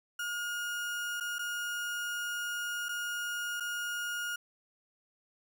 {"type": "tone with dropouts", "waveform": "35% pulse", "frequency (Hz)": 1430, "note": "F6", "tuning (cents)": 41, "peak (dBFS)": -32, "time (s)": [0.19, 4.36], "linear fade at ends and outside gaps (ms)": 5, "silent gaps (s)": [[1.201, 1.207], [1.385, 1.391], [2.886, 2.89], [3.6, 3.605]], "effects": []}